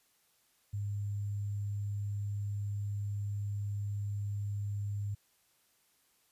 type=tone with sample-and-hold; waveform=sine; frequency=101.9 Hz; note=G#2; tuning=32 cents flat; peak=-33 dBFS; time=0.73-5.15 s; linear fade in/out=10 ms; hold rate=7350 Hz; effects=white hiss -71 dBFS RMS until 6.31 s + resampled to 32000 Hz